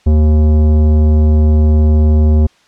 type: tone with tanh clipping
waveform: triangle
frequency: 76.6 Hz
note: D#2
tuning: 27 cents flat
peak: -8 dBFS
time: 0.06-2.47 s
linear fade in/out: 10 ms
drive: 18 dB
effects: white hiss -51 dBFS RMS until 2.67 s + low-pass 5000 Hz 12 dB/octave